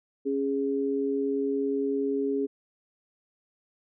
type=tone pair together; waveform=sine; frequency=275.6 / 413 Hz; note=C#4 / G#4; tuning=-10 / -10 cents; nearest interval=perfect fifth; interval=700 cents; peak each=-28 / -27 dBFS; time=0.25-2.47 s; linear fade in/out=20 ms; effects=none